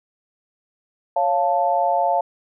sine chord, Db augmented, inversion none, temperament equal, 554.4 / 698.5 / 880 Hz, Db5 / F5 / A5, 0 / 0 / 0 cents, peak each -23 / -19 / -21 dBFS, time 1.16-2.21 s, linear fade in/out 5 ms, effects none

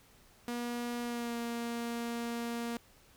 sawtooth tone with pitch glide, 239.9 to 234.8 Hz, A#3 to A#3, +50 to +13 cents, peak -31 dBFS, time 0.48-2.77 s, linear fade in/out 0 ms, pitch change -37 cents, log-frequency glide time 1.02-1.36 s, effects pink hiss -62 dBFS RMS until 3.16 s

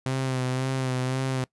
sawtooth tone with vibrato, 130 Hz, C3, 11 cents flat, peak -21 dBFS, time 0.06-1.44 s, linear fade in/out 2 ms, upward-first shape sine, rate 1.9 Hz, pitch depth 34 cents each way, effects noise-tail reverb RT60 0.1 s tail -22 dB re dry + resampled to 24000 Hz

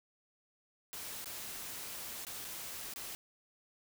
white noise with dropouts, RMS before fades -44 dBFS, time 0.93-3.15 s, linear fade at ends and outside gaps 0 ms, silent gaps 1.244-1.258 / 2.25-2.268 / 2.445-2.449 / 2.937-2.96 s, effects none

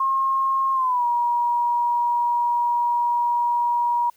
sine tone with pitch glide, 1073 to 955.9 Hz, C6 to A#5, +43 to +43 cents, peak -18 dBFS, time 0-4.1 s, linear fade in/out 5 ms, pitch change -200 cents, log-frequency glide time 0.73-1.05 s, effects white hiss -60 dBFS RMS until 4.16 s

